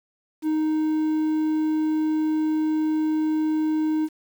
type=tone with quantisation; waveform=triangle; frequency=311.1 Hz; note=D#4; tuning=in tune; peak=-18 dBFS; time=0.42-4.09 s; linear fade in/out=50 ms; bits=8; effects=none